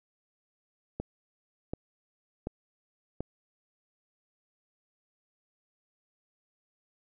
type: click train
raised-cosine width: 2 ms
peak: -20 dBFS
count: 4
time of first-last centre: 1-3.206 s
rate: 1.36 Hz
effects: none